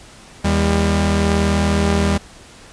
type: tone pair together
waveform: sawtooth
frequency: 80.34 / 200 Hz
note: E2 / G3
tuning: -44 / +35 cents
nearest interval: octave + major third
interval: 1579 cents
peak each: -13 dBFS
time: 0.44-2.18 s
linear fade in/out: 10 ms
effects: pink hiss -42 dBFS RMS until 2.72 s + resampled to 22050 Hz